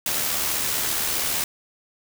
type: noise with amplitude modulation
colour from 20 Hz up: white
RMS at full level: -23 dBFS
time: 0.06-1.44 s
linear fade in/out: 2 ms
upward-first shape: sine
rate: 75.1 Hz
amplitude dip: 35%
effects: none